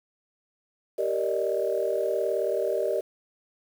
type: chord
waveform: sine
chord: Eb major seventh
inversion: first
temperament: just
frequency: 388.9 / 466.7 / 583.4 / 622.3 Hz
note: G4 / Bb4 / D5 / Eb5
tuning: -14 / +2 / -12 / 0 cents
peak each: -29 dBFS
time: 0.98-3.01 s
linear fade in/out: 10 ms
effects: tanh soft clip ceiling -13 dBFS + 8-bit